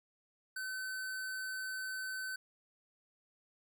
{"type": "tone", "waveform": "square", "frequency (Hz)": 1524, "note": "G6", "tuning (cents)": -49, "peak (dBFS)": -39, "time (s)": [0.56, 2.36], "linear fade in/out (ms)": 5, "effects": []}